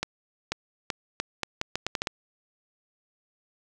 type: accelerating click train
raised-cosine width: 0.2 ms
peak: -10 dBFS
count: 11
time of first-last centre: 0.03-2.072 s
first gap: 490 ms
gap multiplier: 0.78
effects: none